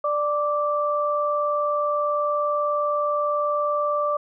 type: tone pair together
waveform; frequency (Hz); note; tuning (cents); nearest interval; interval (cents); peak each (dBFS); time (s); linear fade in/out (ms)
sine; 590 / 1170.8; D5 / D6; +8 / -6; octave; 1186; -23; 0.04-4.17; 5
effects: none